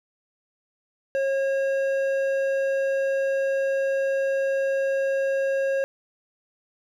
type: tone with hard clipping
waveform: sine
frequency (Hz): 543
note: C#5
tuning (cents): -36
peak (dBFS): -23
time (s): 1.15-5.84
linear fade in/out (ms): 0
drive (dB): 8
effects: none